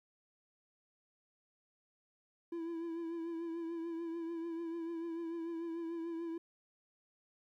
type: tone with vibrato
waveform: triangle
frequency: 333.5 Hz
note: E4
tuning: 20 cents sharp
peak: -36 dBFS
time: 2.52-6.38 s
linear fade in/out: 5 ms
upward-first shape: triangle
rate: 6.8 Hz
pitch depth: 47 cents each way
effects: 13-bit